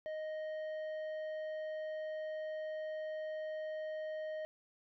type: tone with tanh clipping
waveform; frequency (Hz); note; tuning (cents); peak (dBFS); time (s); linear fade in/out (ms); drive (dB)
sine; 622.3; D#5; 0; -40; 0.06-4.45; 0; 8
effects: none